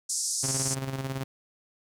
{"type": "band-pass noise", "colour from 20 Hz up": "white", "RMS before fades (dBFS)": -30, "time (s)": [0.09, 0.75], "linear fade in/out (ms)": 10, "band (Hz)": [5000, 9500], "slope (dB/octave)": 48}
{"type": "tone with tremolo", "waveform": "sawtooth", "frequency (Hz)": 134, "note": "C3", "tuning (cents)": 42, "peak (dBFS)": -25, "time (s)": [0.43, 1.24], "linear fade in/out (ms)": 10, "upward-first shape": "square", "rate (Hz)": 18, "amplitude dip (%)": 50}
{"effects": []}